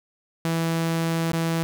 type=tone with dropouts; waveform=sawtooth; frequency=164.81 Hz; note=E3; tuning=in tune; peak=-18 dBFS; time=0.45-1.63 s; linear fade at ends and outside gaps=0 ms; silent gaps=1.319-1.333 s; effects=none